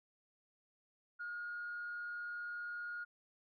sine tone with frequency modulation, 1430 Hz, F6, 41 cents sharp, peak -40 dBFS, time 1.19-3.05 s, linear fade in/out 20 ms, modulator 135 Hz, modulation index 0.22, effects tanh soft clip ceiling -36 dBFS

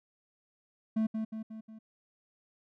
triangle tone with echo, 220 Hz, A3, in tune, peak -24 dBFS, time 0.96-1.07 s, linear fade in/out 10 ms, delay 180 ms, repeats 4, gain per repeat -5 dB, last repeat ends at 1.79 s, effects none

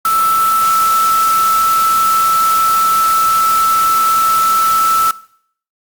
sine tone in noise, 1318.5 Hz, E6, in tune, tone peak -10 dBFS, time 0.05-5.11 s, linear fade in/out 2 ms, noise white, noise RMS -22 dBFS, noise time 0.05-5.11 s, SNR +9 dB, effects noise-tail reverb RT60 0.6 s tail -19 dB re dry + Opus 48 kbps

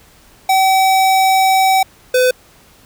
square tone pair in turn, 764 / 505.3 Hz, G5 / B4, -45 / +40 cents, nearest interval perfect fifth, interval 715 cents, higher first, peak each -10 dBFS, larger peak neither, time 0.49-1.83 / 2.14-2.31 s, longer first, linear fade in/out 5 ms, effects pink hiss -47 dBFS RMS until 2.85 s

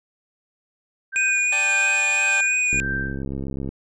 sine tone with tremolo, 1568 Hz, G6, in tune, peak -23 dBFS, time 1.12-3.23 s, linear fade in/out 20 ms, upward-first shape sine, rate 1.8 Hz, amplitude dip 95%
square tone with vibrato, 2469 Hz, D#7, 14 cents flat, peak -19 dBFS, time 1.16-2.8 s, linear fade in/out 0 ms, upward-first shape sine, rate 3 Hz, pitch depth 13 cents each way
15% pulse chord, D suspended fourth, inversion none, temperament equal, 587.3 / 784 / 880 Hz, D5 / G5 / A5, 0 / 0 / 0 cents, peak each -28 / -24 / -26 dBFS, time 1.52-2.41 s, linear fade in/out 5 ms
click train, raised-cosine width 3 ms, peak -17 dBFS, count 66, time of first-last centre 2.73-3.69 s, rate 67.7 Hz
effects resampled to 22050 Hz

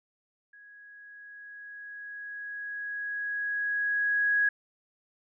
sine tone with level ramp, 1661.2 Hz, G#6, in tune, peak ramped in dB -50 to -21 dBFS, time 0.53-4.49 s, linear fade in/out 5 ms, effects none

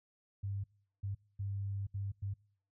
sine tone bursts at uneven times, 99.3 Hz, G2, 23 cents sharp, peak -35 dBFS, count 5, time 0.43-0.64 / 1.03-1.15 / 1.39-1.87 / 1.94-2.12 / 2.22-2.34 s, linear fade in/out 10 ms, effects noise-tail reverb RT60 0.6 s tail -26 dB re dry

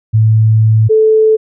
sine tone pair in turn, 110 / 437 Hz, A2 / A4, 0 / -12 cents, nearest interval 2 octaves, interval 2388 cents, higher second, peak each -5 dBFS, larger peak neither, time 0.13-0.89 / 0.89-1.37 s, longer first, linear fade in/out 20 ms, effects none

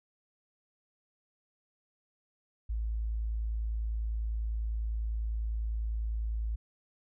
sine tone, 55 Hz, A1, in tune, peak -30 dBFS, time 2.69-6.56 s, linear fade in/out 10 ms, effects none

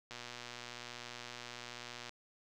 click train, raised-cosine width 0.2 ms, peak -28 dBFS, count 241, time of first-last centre 0.11-2.093 s, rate 121 Hz, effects none

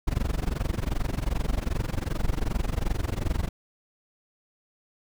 brown noise with amplitude modulation, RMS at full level -23 dBFS, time 0.07-3.49 s, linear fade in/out 10 ms, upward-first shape sine, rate 22.6 Hz, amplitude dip 95%, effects none

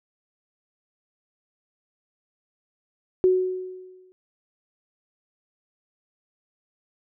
sine tone with exponential decay, 370 Hz, F#4, in tune, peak -13 dBFS, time 3.24-4.12 s, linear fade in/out 0 ms, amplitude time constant 190 ms, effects none

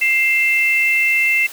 sine tone pair together, 2100 / 2665 Hz, C7 / E7, +6 / +18 cents, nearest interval major third, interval 412 cents, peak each -15 / -16 dBFS, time 0.01-1.47 s, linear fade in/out 10 ms, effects white hiss -35 dBFS RMS until 1.52 s + high-pass 300 Hz 12 dB/octave

